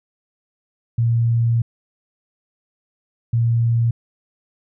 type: tone bursts at uneven times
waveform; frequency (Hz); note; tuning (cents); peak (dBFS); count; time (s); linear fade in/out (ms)
sine; 116.54; A#2; 0; -14; 2; 0.98-1.62 / 3.33-3.91; 5
effects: none